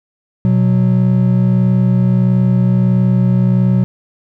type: tone pair together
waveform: triangle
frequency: 123.47 / 185 Hz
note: B2 / F#3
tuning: 0 / 0 cents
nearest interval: perfect fifth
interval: 700 cents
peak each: -10 dBFS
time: 0.45-3.84 s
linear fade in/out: 0 ms
effects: none